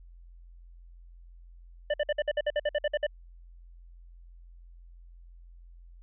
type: tone bursts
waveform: square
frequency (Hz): 593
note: D5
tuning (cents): +17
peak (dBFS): -25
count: 13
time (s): 1.9-3.067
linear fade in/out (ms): 5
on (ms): 39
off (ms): 55
effects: added 43 Hz sine -48 dBFS peak until 6.02 s + resampled to 8000 Hz